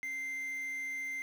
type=tone with quantisation; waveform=triangle; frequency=2087 Hz; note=C7; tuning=5 cents flat; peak=-34 dBFS; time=0.03-1.22 s; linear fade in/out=0 ms; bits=9; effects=none